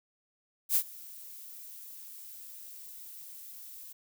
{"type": "noise with ADSR envelope", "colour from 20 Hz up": "violet", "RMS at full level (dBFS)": -24, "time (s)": [0.69, 3.93], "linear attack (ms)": 69, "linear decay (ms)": 68, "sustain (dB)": -23, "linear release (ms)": 10, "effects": []}